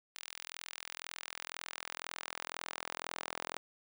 sawtooth tone with high-pass filter sweep, 42 Hz, E1, 33 cents sharp, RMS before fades -45 dBFS, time 0.15-3.57 s, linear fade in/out 0 ms, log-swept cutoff 2700 to 730 Hz, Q 0.78, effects none

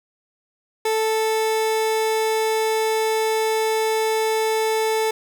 30% pulse tone, 440 Hz, A4, in tune, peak -16 dBFS, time 0.85-5.11 s, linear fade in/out 5 ms, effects none

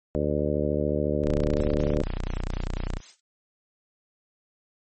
harmonic tone, 74 Hz, D2, 14 cents sharp, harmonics 1 / 2 / 3 / 4 / 5 / 6 / 7 / 8, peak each -31 / -31 / -31 / -31 / -31 / -31 / -31 / -31 dBFS, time 0.15-2.02 s, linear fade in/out 0 ms
sawtooth tone, 30.01 Hz, B0, 49 cents flat, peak -23 dBFS, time 1.22-3.01 s, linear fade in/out 50 ms
blue noise with tremolo, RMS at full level -41 dBFS, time 1.57-3.2 s, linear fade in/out 5 ms, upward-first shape sine, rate 4.2 Hz, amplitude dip 95%
effects MP3 32 kbps

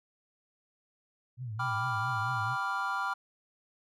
sine tone with vibrato, 116.54 Hz, A#2, in tune, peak -35 dBFS, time 1.37-2.57 s, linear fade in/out 50 ms, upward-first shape triangle, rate 4.5 Hz, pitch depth 200 cents each way
triangle chord, G dominant seventh, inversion none, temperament equal, 784 / 987.8 / 1174.7 / 1396.9 Hz, G5 / B5 / D6 / F6, 0 / 0 / 0 / 0 cents, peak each -36 / -34 / -34 / -32 dBFS, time 1.59-3.14 s, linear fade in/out 10 ms
effects none

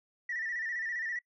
sine tone with vibrato, 1864.7 Hz, A#6, in tune, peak -32 dBFS, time 0.29-1.19 s, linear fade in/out 5 ms, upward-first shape square, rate 15 Hz, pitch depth 65 cents each way, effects noise-tail reverb RT60 0.1 s tail -22 dB re dry + tanh soft clip ceiling -28 dBFS

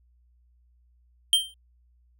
square tone with exponential decay, 3148 Hz, G7, 7 cents sharp, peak -14 dBFS, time 1.33-1.54 s, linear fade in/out 1 ms, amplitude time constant 45 ms, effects added 60 Hz sine -59 dBFS peak until 2.19 s

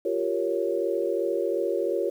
sine chord, G half-diminished seventh, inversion third, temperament equal, 349.2 / 392 / 466.2 / 554.4 Hz, F4 / G4 / Bb4 / Db5, 0 / 0 / 0 / 0 cents, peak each -29 dBFS, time 0.05-2.1 s, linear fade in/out 5 ms, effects 9-bit

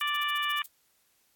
violet noise bursts, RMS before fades -41 dBFS, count 10, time 0-0.663 s, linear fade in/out 5 ms, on 24 ms, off 47 ms
harmonic tone, 587.3 Hz, D5, in tune, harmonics 2 / 3 / 4 / 5 / 6, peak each -31 / -33 / -35 / -33 / -40 dBFS, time 0.01-0.62 s, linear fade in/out 2 ms
effects white hiss -69 dBFS RMS until 1.35 s + AAC 64 kbps

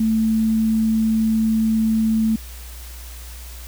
sine tone, 221.1 Hz, A3, 9 cents sharp, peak -15 dBFS, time 0-2.36 s, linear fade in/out 5 ms, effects added 60 Hz sine -34 dBFS peak until 3.67 s + white hiss -41 dBFS RMS until 3.67 s

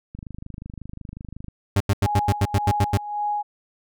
click train, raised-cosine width 5 ms, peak -23 dBFS, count 35, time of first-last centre 0.15-1.483 s, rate 25.5 Hz
40% pulse tone bursts, 98.9 Hz, G2, 16 cents sharp, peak -15 dBFS, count 10, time 1.76-2.974 s, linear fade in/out 5 ms, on 44 ms, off 86 ms
sine tone with tremolo, 830.6 Hz, G#5, in tune, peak -21 dBFS, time 2.04-3.43 s, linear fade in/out 20 ms, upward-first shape sine, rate 1.8 Hz, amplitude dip 70%
effects none

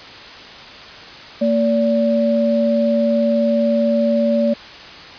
sine tone pair together, 229 / 577 Hz, A#3 / D5, -31 / -31 cents, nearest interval octave + major third, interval 1600 cents, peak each -16 dBFS, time 1.41-4.54 s, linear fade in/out 10 ms, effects white hiss -36 dBFS RMS until 5.18 s + resampled to 11025 Hz

